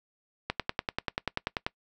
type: click train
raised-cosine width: 0.3 ms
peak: -12 dBFS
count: 13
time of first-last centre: 0.5-1.665 s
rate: 10.3 Hz
effects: noise-tail reverb RT60 0.1 s tail -23 dB re dry